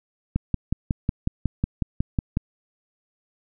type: click train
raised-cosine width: 5 ms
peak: -9 dBFS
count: 12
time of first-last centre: 0.36-2.371 s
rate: 5.47 Hz
effects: none